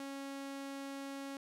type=tone; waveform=sawtooth; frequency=275.3 Hz; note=C#4; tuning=12 cents flat; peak=-38 dBFS; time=0-1.37 s; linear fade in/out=2 ms; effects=low-pass 12000 Hz 12 dB/octave